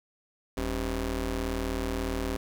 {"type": "ring-modulated tone", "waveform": "20% pulse", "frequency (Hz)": 116.7, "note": "A#2", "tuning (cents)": 2, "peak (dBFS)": -21, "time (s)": [0.57, 2.37], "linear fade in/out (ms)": 5, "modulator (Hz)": 156, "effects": []}